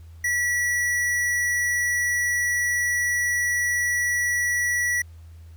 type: tone with hard clipping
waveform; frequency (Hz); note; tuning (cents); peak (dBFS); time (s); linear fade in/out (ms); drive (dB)
sine; 1943; B6; -29; -22; 0.24-5.02; 5; 17
effects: added 82 Hz sine -41 dBFS peak until 5.56 s + pink hiss -61 dBFS RMS until 5.56 s